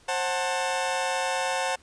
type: chord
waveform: sawtooth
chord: F# diminished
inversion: second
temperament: just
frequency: 532.8 / 740 / 888 Hz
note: C5 / F#5 / A5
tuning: +31 / 0 / +16 cents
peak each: -26 dBFS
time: 0.08-1.76 s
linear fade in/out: 10 ms
effects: pink hiss -57 dBFS RMS until 1.82 s + resampled to 22050 Hz